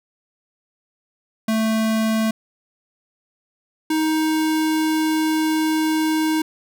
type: tone pair in turn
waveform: square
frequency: 220.9 / 314.1 Hz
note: A3 / D#4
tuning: +7 / +16 cents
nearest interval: tritone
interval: 609 cents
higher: second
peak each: -18 dBFS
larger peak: neither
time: 1.48-2.31 / 3.9-6.42 s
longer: second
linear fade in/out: 5 ms
effects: none